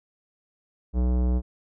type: tone with tanh clipping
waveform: sine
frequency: 61.74 Hz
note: B1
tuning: in tune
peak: -22 dBFS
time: 0.93-1.42 s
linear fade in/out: 50 ms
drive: 18 dB
effects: none